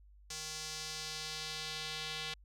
square tone with band-pass filter sweep, 155.8 Hz, D#3, 3 cents sharp, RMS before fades -42 dBFS, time 0.3-2.34 s, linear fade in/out 5 ms, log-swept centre 6000 to 3500 Hz, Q 1.8, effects added 50 Hz sine -57 dBFS peak until 2.44 s

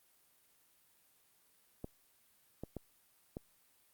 clicks, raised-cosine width 2 ms, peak -28 dBFS, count 4, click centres 1.844 / 2.636 / 2.767 / 3.369 s, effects white hiss -70 dBFS RMS until 3.93 s + Opus 32 kbps

